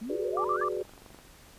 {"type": "exponential sweep", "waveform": "sine", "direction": "up", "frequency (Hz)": [207.1, 1800], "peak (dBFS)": -34, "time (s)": [0.01, 0.64], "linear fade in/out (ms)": 10}
{"type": "chord", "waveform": "sine", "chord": "G# half-diminished seventh", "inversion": "third", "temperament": "equal", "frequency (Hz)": [370, 415.3, 493.9, 587.3], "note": ["F#4", "G#4", "B4", "D5"], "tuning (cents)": [0, 0, 0, 0], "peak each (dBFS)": [-33, -34, -37, -39], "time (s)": [0.09, 0.83], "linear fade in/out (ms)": 10}
{"type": "tone bursts", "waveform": "sine", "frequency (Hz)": 1174.7, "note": "D6", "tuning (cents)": 0, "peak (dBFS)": -27, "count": 3, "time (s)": [0.37, 0.685], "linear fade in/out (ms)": 2, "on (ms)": 73, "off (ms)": 48}
{"type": "click train", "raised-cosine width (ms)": 1, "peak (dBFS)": -37, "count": 20, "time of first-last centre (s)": [0.39, 1.188], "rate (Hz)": 23.8}
{"effects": ["pink hiss -54 dBFS RMS until 1.58 s", "resampled to 32000 Hz"]}